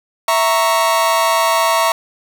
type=chord; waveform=40% pulse; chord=A# diminished; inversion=second; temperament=equal; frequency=659.3 / 932.3 / 1108.7 Hz; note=E5 / A#5 / C#6; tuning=0 / 0 / 0 cents; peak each=-16 dBFS; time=0.28-1.92 s; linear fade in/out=2 ms; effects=none